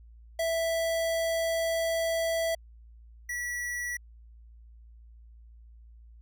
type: tone pair in turn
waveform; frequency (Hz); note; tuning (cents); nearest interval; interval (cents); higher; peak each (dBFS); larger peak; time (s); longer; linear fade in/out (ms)
square; 659.3 / 1943.4; E5 / B6; 0 / -28; octave + perfect fifth; 1872; second; -27 / -32; first; 0.39-2.55 / 3.29-3.97; first; 5
effects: added 57 Hz sine -49 dBFS peak until 6.21 s